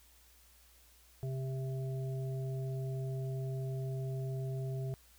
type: harmonic tone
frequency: 132.2 Hz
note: C3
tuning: 18 cents sharp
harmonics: 1 / 3 / 5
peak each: -35 / -45 / -49 dBFS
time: 1.23-4.94 s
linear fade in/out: 0 ms
effects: added 60 Hz sine -64 dBFS peak until 5.18 s + white hiss -64 dBFS RMS until 5.18 s